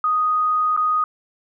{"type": "tone with dropouts", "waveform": "sine", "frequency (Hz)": 1244.5, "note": "D#6", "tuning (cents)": 0, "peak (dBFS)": -16, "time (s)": [0.04, 1.04], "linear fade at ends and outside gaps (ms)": 2, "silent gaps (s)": [0.765, 0.774], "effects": []}